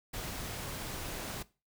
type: noise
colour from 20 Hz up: pink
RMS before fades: -40 dBFS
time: 0.13-1.43 s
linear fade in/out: 10 ms
effects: noise-tail reverb RT60 0.3 s tail -19 dB re dry